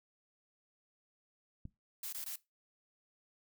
click, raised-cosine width 5 ms, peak -33 dBFS, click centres 1.654 s
blue noise bursts, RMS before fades -42 dBFS, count 3, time 2.03-2.358 s, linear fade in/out 2 ms, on 96 ms, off 20 ms
effects noise-tail reverb RT60 0.2 s tail -19 dB re dry

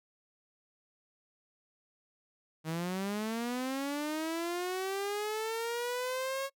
sawtooth linear sweep, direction up, 155.56 to 550 Hz, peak -29 dBFS, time 2.64-6.5 s, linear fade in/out 50 ms, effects noise-tail reverb RT60 0.1 s tail -26 dB re dry

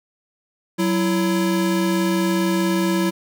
square tone pair together, 187.11 / 333.4 Hz, F#3 / E4, +20 / +20 cents, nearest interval minor seventh, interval 1000 cents, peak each -21 dBFS, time 0.78-3.11 s, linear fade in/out 20 ms, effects none

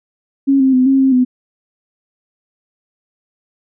sine tone with pitch steps, 274.3 / 264.8 / 255.1 / 269.5 / 266.4 / 252.1 Hz, C#4 / C4 / C4 / C#4 / C4 / B3, -18 / +21 / -44 / -49 / +31 / +36 cents, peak -8 dBFS, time 0.47-1.25 s, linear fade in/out 20 ms, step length 130 ms, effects none

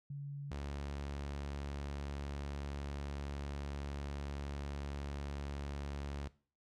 sine / sawtooth tone pair in turn, 141.8 / 70.9 Hz, C#3 / C#2, +40 / +40 cents, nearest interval octave, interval 1200 cents, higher first, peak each -40 / -36 dBFS, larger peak second, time 0.1-0.51 / 0.51-6.28 s, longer second, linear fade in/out 5 ms, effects noise-tail reverb RT60 0.4 s tail -19 dB re dry + low-pass 7000 Hz 12 dB/octave

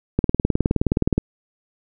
click train, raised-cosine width 3 ms, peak -4 dBFS, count 20, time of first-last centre 0.19-1.18 s, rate 19.2 Hz, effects none

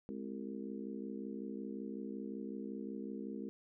harmonic tone with a mistuned harmonic, 65.41 Hz, C2, in tune, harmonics 3 / 4 / 5 / 6 / 7, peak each -44 / -46 / -48 / -50 / -51 dBFS, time 0.09-3.49 s, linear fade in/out 0 ms, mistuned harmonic 3, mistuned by +110 cents, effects none

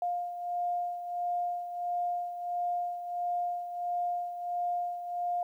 sine beating tone pair, 705 / 706.5 Hz, F5 / F5, +16 / +20 cents, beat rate 1.5 Hz, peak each -31 / -38 dBFS, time 0.02-5.43 s, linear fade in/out 2 ms, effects 11-bit

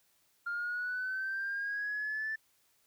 sine linear sweep, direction up, 1396.9 to 1767 Hz, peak -32 dBFS, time 0.46-2.36 s, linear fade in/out 10 ms, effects tanh soft clip ceiling -29 dBFS + white hiss -71 dBFS RMS until 2.86 s

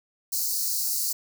white high-pass noise, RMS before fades -27 dBFS, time 0.32-1.13 s, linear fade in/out 10 ms, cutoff 4200 Hz, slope 96 dB/octave, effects none

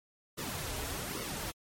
pink noise with flanger, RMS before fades -38 dBFS, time 0.37-1.52 s, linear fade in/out 20 ms, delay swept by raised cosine 1.2 to 5.8 ms, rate 1.2 Hz, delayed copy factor -0.75, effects MP3 64 kbps

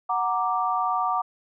sine chord, Gb augmented, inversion none, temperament equal, 740 / 932.3 / 1174.7 Hz, Gb5 / Bb5 / D6, 0 / 0 / 0 cents, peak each -26 / -28 / -25 dBFS, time 0.09-1.22 s, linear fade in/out 10 ms, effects none

